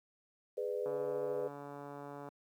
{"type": "chord", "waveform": "sine", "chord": "G# diminished", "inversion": "none", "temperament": "just", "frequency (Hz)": [415.3, 498.4, 598], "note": ["G#4", "B4", "D5"], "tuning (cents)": [0, 16, 31], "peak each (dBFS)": [-38, -37, -43], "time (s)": [0.57, 1.48], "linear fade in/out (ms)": 10}
{"type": "click train", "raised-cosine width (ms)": 1, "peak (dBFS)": -33, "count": 205, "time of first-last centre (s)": [0.86, 2.287], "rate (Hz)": 143}
{"effects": ["high-pass 150 Hz 12 dB/octave", "11-bit"]}